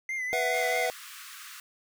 triangle tone with vibrato, 2055 Hz, C7, 32 cents flat, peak -28 dBFS, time 0.09-0.86 s, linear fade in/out 2 ms, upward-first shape sine, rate 4.7 Hz, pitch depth 56 cents each way
square chord, B suspended fourth, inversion none, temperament equal, 493.9 / 659.3 / 740 Hz, B4 / E5 / F#5, 0 / 0 / 0 cents, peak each -32 dBFS, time 0.33-0.9 s, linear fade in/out 0 ms
pink high-pass noise, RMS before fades -45 dBFS, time 0.54-1.6 s, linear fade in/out 2 ms, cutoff 1100 Hz, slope 96 dB/octave
effects none

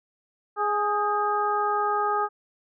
harmonic tone with a mistuned harmonic, 415.3 Hz, G#4, in tune, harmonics 1 / 2 / 3 / 4, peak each -29 / -26 / -25 / -36 dBFS, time 0.56-2.29 s, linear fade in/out 50 ms, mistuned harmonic 4, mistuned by -60 cents, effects none

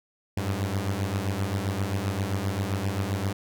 sawtooth beating tone pair, 94.4 / 102 Hz, F#2 / G#2, +35 / -31 cents, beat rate 7.6 Hz, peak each -25 dBFS, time 0.37-3.33 s, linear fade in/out 5 ms, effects none

